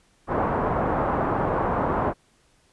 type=low-pass noise; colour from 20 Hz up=white; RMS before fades=-24 dBFS; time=0.27-2.14 s; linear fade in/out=50 ms; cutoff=1100 Hz; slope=24 dB/octave; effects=pink hiss -62 dBFS RMS until 2.72 s + resampled to 24000 Hz